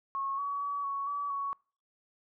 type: tone with pitch steps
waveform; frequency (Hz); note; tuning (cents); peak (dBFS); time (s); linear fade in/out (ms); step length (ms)
sine; 1094 / 1131 / 1138 / 1113 / 1145 / 1116; C#6 / C#6 / C#6 / C#6 / D6 / C#6; -23 / +34 / +45 / +7 / -44 / +11; -31; 0.15-1.53; 0; 230
effects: noise-tail reverb RT60 0.4 s tail -26 dB re dry